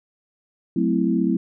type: chord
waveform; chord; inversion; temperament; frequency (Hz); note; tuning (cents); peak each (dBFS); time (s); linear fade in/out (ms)
sine; F# half-diminished seventh; none; equal with one note detuned; 185 / 220 / 259.2 / 329.6; F#3 / A3 / C4 / E4; 0 / 0 / -16 / 0; -23; 0.76-1.37; 5
effects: none